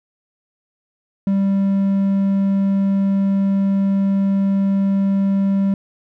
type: tone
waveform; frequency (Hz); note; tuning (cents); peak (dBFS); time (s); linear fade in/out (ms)
triangle; 196.1; G3; +1; -12; 1.27-5.74; 2
effects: none